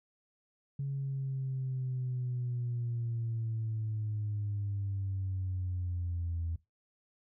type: linear sweep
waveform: sine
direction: down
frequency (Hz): 139.2 to 82.41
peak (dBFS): -31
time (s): 0.79-6.56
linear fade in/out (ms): 5
effects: noise-tail reverb RT60 0.2 s tail -20 dB re dry + tanh soft clip ceiling -28 dBFS